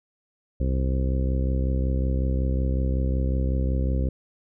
harmonic tone, 65.41 Hz, C2, in tune, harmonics 1 / 2 / 3 / 4 / 5 / 6 / 7 / 8, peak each -22 / -29 / -33 / -34 / -38 / -40 / -41 / -37 dBFS, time 0.6-4.09 s, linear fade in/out 5 ms, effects none

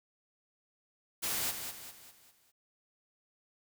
white noise with echo, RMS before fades -34 dBFS, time 1.22-1.52 s, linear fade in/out 20 ms, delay 200 ms, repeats 5, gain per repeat -7 dB, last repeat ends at 2.52 s, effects none

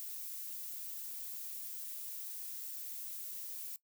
violet noise, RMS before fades -44 dBFS, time 0-3.76 s, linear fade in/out 0 ms, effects noise-tail reverb RT60 0.1 s tail -19 dB re dry

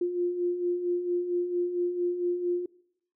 sine beating tone pair, 349.2 / 353.6 Hz, F4 / F4, 0 / +22 cents, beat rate 4.4 Hz, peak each -34 / -26 dBFS, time 0.01-2.66 s, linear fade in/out 5 ms, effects noise-tail reverb RT60 0.7 s tail -21 dB re dry

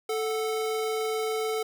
square tone pair together, 438.6 / 740 Hz, A4 / F#5, -6 / 0 cents, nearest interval major sixth, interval 906 cents, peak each -28 / -36 dBFS, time 0.09-1.63 s, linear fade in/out 5 ms, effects none

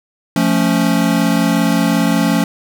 square chord, F augmented, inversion none, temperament equal, 174.61 / 220 / 277.2 Hz, F3 / A3 / C#4, 0 / 0 / 0 cents, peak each -17 dBFS, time 0.36-2.44 s, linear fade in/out 2 ms, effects none

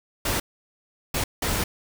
pink noise bursts at uneven times, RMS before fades -25 dBFS, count 3, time 0.25-0.4 / 1.14-1.24 / 1.42-1.64 s, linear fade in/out 5 ms, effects none

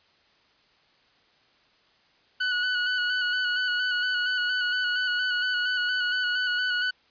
sawtooth tone with vibrato, 1478 Hz, F#6, 2 cents flat, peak -20 dBFS, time 2.4-6.91 s, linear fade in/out 10 ms, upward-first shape square, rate 4.3 Hz, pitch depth 23 cents each way, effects white hiss -62 dBFS RMS until 7.1 s + resampled to 11025 Hz

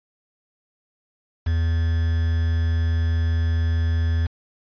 triangle tone with quantisation, 82.41 Hz, E2, in tune, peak -16 dBFS, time 1.46-4.27 s, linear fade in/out 10 ms, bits 6, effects resampled to 11025 Hz

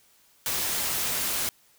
white noise, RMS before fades -28 dBFS, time 0.46-1.49 s, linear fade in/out 0 ms, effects white hiss -61 dBFS RMS until 1.78 s

